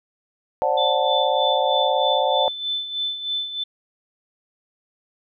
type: chord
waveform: sine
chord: D dominant seventh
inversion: third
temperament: just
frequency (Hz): 528.6 / 587.3 / 734.2 / 881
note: C5 / D5 / F#5 / A5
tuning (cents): +18 / 0 / -14 / +2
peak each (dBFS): -23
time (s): 0.62-2.48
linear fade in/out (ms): 0
type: tone with tremolo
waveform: sine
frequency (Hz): 3520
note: A7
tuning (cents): 0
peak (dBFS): -21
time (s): 0.77-3.64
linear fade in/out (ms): 10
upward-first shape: sine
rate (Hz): 3.2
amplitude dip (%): 65
effects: none